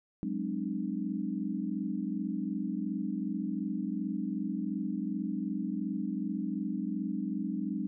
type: chord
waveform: sine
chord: Ab dominant seventh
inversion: third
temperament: equal with one note detuned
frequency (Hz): 185 / 207.7 / 261.6 / 303.3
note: Gb3 / Ab3 / C4 / Eb4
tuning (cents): 0 / 0 / 0 / -44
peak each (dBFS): -37 / -35 / -38 / -37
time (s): 0.23-7.87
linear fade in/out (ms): 0
effects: none